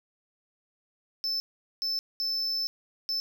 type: tone bursts at uneven times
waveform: triangle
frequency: 5274 Hz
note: E8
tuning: in tune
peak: -26 dBFS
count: 4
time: 1.24-1.4 / 1.82-1.99 / 2.2-2.67 / 3.09-3.2 s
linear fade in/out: 0 ms
effects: none